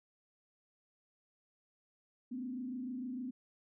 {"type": "tone with frequency modulation", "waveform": "sine", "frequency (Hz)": 252, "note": "B3", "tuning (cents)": 35, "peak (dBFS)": -38, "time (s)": [2.31, 3.31], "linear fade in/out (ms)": 10, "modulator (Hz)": 26.6, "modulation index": 0.75, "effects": []}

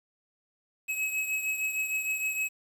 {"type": "beating tone pair", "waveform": "square", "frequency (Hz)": [2561, 2567.5], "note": ["D#7", "E7"], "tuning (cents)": [49, -46], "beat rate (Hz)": 6.5, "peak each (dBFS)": [-30, -37], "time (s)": [0.88, 2.49], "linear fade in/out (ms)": 20, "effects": ["9-bit"]}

